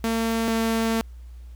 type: tone pair in turn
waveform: sawtooth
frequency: 226.8 / 225.7 Hz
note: A#3 / A3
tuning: -47 / +44 cents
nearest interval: unison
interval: 9 cents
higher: first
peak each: -18 / -17 dBFS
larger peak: second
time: 0.04-0.48 / 0.48-1.01 s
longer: second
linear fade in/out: 0 ms
effects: added 60 Hz sine -38 dBFS peak until 1.55 s + pink hiss -62 dBFS RMS until 1.55 s